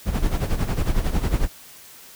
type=noise with tremolo; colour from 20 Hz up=brown; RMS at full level=-18 dBFS; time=0.05-1.49 s; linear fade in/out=50 ms; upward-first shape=sine; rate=11 Hz; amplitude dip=75%; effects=white hiss -45 dBFS RMS until 2.15 s